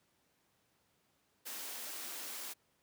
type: high-pass noise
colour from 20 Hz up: white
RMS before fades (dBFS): -44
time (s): 1.45-2.54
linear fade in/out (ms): 20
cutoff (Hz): 220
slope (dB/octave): 96
effects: pink hiss -75 dBFS RMS until 2.82 s + high-pass 100 Hz 12 dB/octave